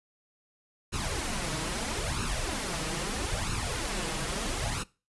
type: noise with flanger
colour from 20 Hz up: pink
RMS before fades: -32 dBFS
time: 0.92-4.84 s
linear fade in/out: 20 ms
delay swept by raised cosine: 0.74 to 6.34 ms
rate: 0.77 Hz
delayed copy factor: +0.7
effects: noise-tail reverb RT60 0.3 s tail -21 dB re dry + resampled to 24000 Hz